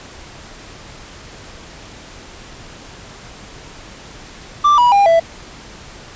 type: tone with pitch steps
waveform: triangle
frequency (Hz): 1176 / 971.9 / 803.2 / 663.8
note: D6 / B5 / G5 / E5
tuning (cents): +2 / -28 / +42 / +12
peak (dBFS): -6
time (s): 4.64-5.2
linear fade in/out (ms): 10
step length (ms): 140
effects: pink hiss -37 dBFS RMS until 6.15 s + resampled to 16000 Hz